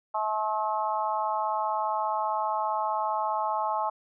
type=harmonic tone; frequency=215.1 Hz; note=A3; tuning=39 cents flat; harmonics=3 / 4 / 5 / 6; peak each=-33 / -28 / -31 / -36 dBFS; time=0.14-3.9 s; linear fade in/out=10 ms; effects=none